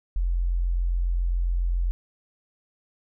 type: tone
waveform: sine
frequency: 43.66 Hz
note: F1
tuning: in tune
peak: -21 dBFS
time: 0.16-1.91 s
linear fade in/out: 0 ms
effects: none